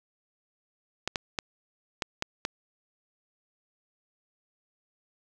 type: clicks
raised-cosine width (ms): 0.2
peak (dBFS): -11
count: 6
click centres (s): 1.076 / 1.158 / 1.388 / 2.022 / 2.224 / 2.451
effects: none